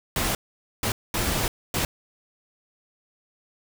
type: noise bursts at uneven times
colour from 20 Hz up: pink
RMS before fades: -25 dBFS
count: 4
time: 0.16-0.35 / 0.83-0.92 / 1.14-1.48 / 1.74-1.85 s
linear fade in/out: 2 ms
effects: none